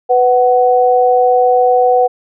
sine tone pair together, 497.5 / 745.4 Hz, B4 / F#5, +13 / +13 cents, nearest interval perfect fifth, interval 700 cents, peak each -10 dBFS, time 0.09-2.08 s, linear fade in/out 20 ms, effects none

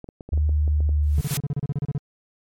clicks, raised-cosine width 2 ms, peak -24 dBFS, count 10, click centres 0.043 / 0.089 / 0.208 / 0.29 / 0.334 / 0.376 / 0.493 / 0.678 / 0.805 / 0.892 s
sine tone with pitch glide, 75.3 to 74.13 Hz, D2 to D2, +44 to +17 cents, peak -17 dBFS, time 0.32-1.21 s, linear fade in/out 10 ms, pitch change -27 cents, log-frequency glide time 0.48-1.07 s
white noise with exponential growth, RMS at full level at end -25 dBFS, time 1.03-1.37 s, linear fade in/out 0 ms, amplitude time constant 72 ms
triangle tone bursts, 142.5 Hz, C#3, 48 cents sharp, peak -19 dBFS, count 13, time 1.18-1.979 s, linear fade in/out 2 ms, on 31 ms, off 33 ms
effects MP3 64 kbps

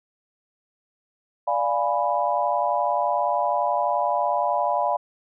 sine chord, D diminished seventh, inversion none, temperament equal, 587.3 / 698.5 / 830.6 / 987.8 Hz, D5 / F5 / Ab5 / Cb6, 0 / 0 / 0 / 0 cents, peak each -26 / -25 / -26 / -25 dBFS, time 1.47-4.97 s, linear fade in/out 10 ms, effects none

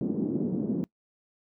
white band-pass noise, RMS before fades -29 dBFS, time 0.01-0.84 s, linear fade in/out 0 ms, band 170 to 310 Hz, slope 24 dB/octave, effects noise-tail reverb RT60 0.1 s tail -23 dB re dry

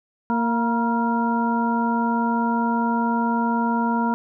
harmonic tone with a mistuned harmonic, 231.3 Hz, A#3, 13 cents flat, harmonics 1 / 2 / 3 / 4 / 6, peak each -21 / -32 / -32 / -23 / -31 dBFS, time 0.3-4.14 s, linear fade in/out 0 ms, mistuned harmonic 4, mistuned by +46 cents, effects none

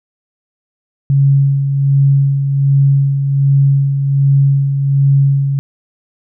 sine tone with tremolo, 138.59 Hz, C#3, in tune, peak -6 dBFS, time 1.1-5.59 s, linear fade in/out 0 ms, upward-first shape sine, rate 1.3 Hz, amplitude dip 50%, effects none

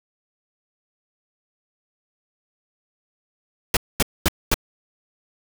pink noise bursts, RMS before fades -17 dBFS, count 4, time 3.74-4.542 s, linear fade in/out 2 ms, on 28 ms, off 230 ms, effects none

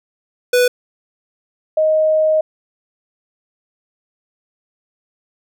square / sine tone pair in turn, 493.9 / 625 Hz, B4 / D#5, 0 / +8 cents, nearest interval major third, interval 408 cents, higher second, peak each -11 dBFS, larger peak neither, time 0.53-0.68 / 1.77-2.41 s, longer second, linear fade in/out 5 ms, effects none

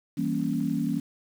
sine chord, E diminished seventh, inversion none, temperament equal with one note detuned, 164.81 / 196 / 234.7 / 277.2 Hz, E3 / G3 / Bb3 / Db4, 0 / 0 / +12 / 0 cents, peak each -31 / -32 / -29 / -29 dBFS, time 0.17-1 s, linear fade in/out 10 ms, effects 8-bit

